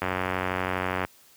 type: click train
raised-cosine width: 0.5 ms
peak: -11 dBFS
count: 96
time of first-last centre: 0.02-1.049 s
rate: 92.3 Hz
effects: white hiss -56 dBFS RMS until 1.36 s + high-pass 60 Hz 12 dB/octave